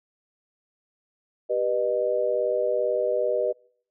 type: chord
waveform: sine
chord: G augmented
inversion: none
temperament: just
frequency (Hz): 392 / 490 / 612.5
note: G4 / B4 / D#5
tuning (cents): 0 / -14 / -27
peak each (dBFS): -29 / -25 / -25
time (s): 1.49-3.53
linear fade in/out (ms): 20
effects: noise-tail reverb RT60 0.6 s tail -26 dB re dry